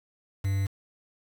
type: tone with quantisation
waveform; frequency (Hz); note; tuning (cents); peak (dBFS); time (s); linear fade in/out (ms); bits
triangle; 98; G2; 0; -22; 0.44-0.67; 10; 7
effects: none